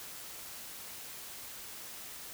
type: silence
effects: white hiss -46 dBFS RMS until 2.33 s